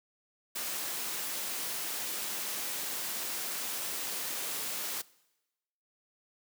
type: noise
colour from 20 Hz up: white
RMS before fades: -36 dBFS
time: 0.55-5.02 s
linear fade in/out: 10 ms
effects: noise-tail reverb RT60 1.0 s tail -22 dB re dry + high-pass 200 Hz 12 dB/octave